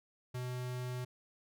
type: tone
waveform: square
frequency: 125.3 Hz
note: B2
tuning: 25 cents sharp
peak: -38 dBFS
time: 0.34-1.05 s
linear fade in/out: 10 ms
effects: none

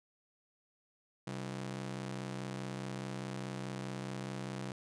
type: ring-modulated tone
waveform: sawtooth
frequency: 160.8 Hz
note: E3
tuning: 43 cents flat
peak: -32 dBFS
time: 1.27-4.72 s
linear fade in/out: 2 ms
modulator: 32.4 Hz
effects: resampled to 22050 Hz

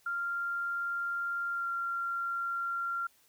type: tone with pitch glide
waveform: sine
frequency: 1391 to 1379.8 Hz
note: F6 to F6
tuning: -7 to -21 cents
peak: -31 dBFS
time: 0.06-3.07 s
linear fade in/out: 5 ms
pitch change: -14 cents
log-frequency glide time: 1.52-1.67 s
effects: white hiss -66 dBFS RMS until 3.28 s

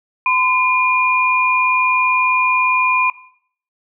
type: tone pair together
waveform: sine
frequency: 1018 / 2421 Hz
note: C6 / D#7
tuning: -48 / -48 cents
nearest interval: octave + minor third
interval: 1500 cents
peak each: -15 dBFS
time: 0.26-3.1 s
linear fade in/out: 2 ms
effects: noise-tail reverb RT60 0.6 s tail -17 dB re dry

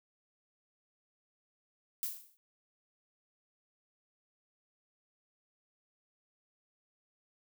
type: noise with exponential decay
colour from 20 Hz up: violet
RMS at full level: -33 dBFS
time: 2.03-2.37 s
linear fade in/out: 0 ms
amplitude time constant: 72 ms
effects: none

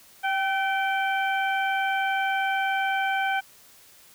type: harmonic tone with a mistuned harmonic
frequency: 779 Hz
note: G5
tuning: 11 cents flat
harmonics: 1 / 2 / 3 / 4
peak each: -25 / -27 / -32 / -37 dBFS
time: 0.23-3.41 s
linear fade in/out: 20 ms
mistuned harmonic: 2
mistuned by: -35 cents
effects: white hiss -53 dBFS RMS until 4.14 s

